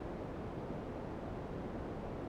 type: low-pass noise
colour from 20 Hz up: white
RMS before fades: -43 dBFS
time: 0-2.28 s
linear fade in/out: 5 ms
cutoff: 490 Hz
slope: 12 dB/octave
effects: none